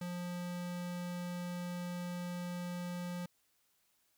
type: tone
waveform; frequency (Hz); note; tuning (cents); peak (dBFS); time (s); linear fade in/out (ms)
square; 176.7; F3; +21; -39; 0.01-3.26; 5
effects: white hiss -75 dBFS RMS until 4.17 s